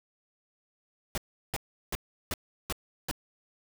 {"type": "noise bursts", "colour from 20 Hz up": "pink", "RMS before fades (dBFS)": -32, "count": 6, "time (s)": [1.15, 3.112], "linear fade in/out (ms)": 0, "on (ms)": 27, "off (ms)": 360, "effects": []}